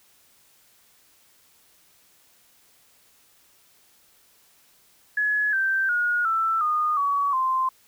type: tone with pitch steps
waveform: sine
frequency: 1694 / 1562.4 / 1441 / 1329.1 / 1225.8 / 1130.6 / 1042.8 Hz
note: G#6 / G6 / F#6 / E6 / D#6 / C#6 / C6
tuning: +34 / -6 / -46 / +14 / -26 / +34 / -6 cents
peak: -20 dBFS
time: 5.17-7.69 s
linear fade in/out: 5 ms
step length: 360 ms
effects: white hiss -59 dBFS RMS until 7.87 s